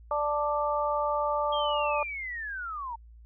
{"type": "harmonic tone", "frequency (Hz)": 294.4, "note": "D4", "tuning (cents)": 4, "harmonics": [2, 3, 4], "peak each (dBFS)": [-29, -30, -30], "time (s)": [0.11, 2.03], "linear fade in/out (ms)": 2}
{"type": "linear sweep", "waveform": "sine", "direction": "down", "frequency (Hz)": [3257, 890], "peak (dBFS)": -33, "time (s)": [1.52, 2.96], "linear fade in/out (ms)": 10}
{"effects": ["added 57 Hz sine -48 dBFS peak until 3.25 s"]}